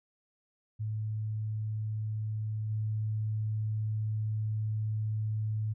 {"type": "tone with level steps", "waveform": "sine", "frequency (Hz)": 108.1, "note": "A2", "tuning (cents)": -30, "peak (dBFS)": [-31, -29], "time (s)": [0.79, 5.74], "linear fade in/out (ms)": 20, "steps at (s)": 2.69, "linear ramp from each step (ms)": 20, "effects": []}